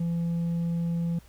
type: tone with hard clipping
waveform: triangle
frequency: 169.1 Hz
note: E3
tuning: 44 cents sharp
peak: -24 dBFS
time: 0-1.19 s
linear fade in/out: 5 ms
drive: 1 dB
effects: added 60 Hz sine -51 dBFS peak until 1.28 s + pink hiss -58 dBFS RMS until 1.28 s